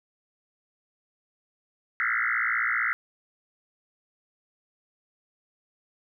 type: tone with frequency modulation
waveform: sine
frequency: 1701 Hz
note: G#6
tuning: 41 cents sharp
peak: -23 dBFS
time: 2-2.93 s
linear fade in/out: 0 ms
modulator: 57.8 Hz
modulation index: 6.7
effects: none